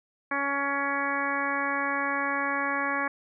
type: harmonic tone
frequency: 280 Hz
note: C#4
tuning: 18 cents sharp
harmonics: 1 / 2 / 3 / 4 / 5 / 6 / 7 / 8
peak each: -35 / -36 / -35 / -31 / -36 / -31 / -36 / -36 dBFS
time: 0.31-3.08 s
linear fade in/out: 5 ms
effects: none